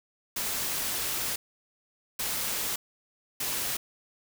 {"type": "noise bursts at uneven times", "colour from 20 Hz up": "white", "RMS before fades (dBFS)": -31, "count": 3, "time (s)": [[0.36, 1.36], [2.19, 2.76], [3.4, 3.77]], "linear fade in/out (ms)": 5, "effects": []}